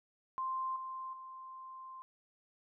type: tone with level steps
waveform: sine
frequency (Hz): 1046.5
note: C6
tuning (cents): 0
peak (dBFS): -34 / -40 / -46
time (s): 0.38-2.02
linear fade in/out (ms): 0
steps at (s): 0.76 / 1.13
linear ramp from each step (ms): 2
effects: none